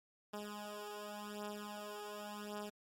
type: beating tone pair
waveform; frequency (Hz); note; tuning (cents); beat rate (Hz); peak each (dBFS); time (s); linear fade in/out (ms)
10% pulse; 207.4 / 208.29; G#3 / G#3; -2 / +5; 0.89; -40 / -38; 0.33-2.7; 10
effects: MP3 64 kbps